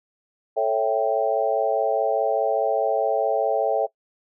sine chord, A dominant seventh, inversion none, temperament equal, 440 / 554.4 / 659.3 / 784 Hz, A4 / C#5 / E5 / G5, 0 / 0 / 0 / 0 cents, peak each -25 / -24 / -23 / -25 dBFS, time 0.56-3.87 s, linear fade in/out 20 ms, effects noise-tail reverb RT60 0.1 s tail -21 dB re dry

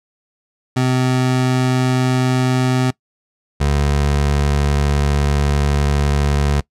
25% pulse tone pair in turn, 128 / 71.84 Hz, C3 / D2, -38 / -38 cents, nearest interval minor seventh, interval 1000 cents, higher first, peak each -10 dBFS, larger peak neither, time 0.76-2.91 / 3.6-6.61 s, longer second, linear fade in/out 10 ms, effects noise-tail reverb RT60 0.1 s tail -22 dB re dry + low-pass 9000 Hz 12 dB/octave

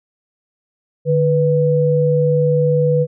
sine tone pair together, 150 / 492.4 Hz, D3 / B4, +37 / -5 cents, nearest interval octave + major sixth, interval 2058 cents, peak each -15 / -14 dBFS, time 1.05-3.07 s, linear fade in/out 50 ms, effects none

